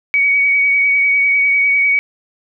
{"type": "tone with vibrato", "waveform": "sine", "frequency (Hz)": 2253, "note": "C#7", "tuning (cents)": 28, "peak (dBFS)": -10, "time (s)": [0.14, 1.99], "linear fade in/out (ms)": 0, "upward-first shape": "triangle", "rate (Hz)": 10, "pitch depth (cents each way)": 24, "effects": []}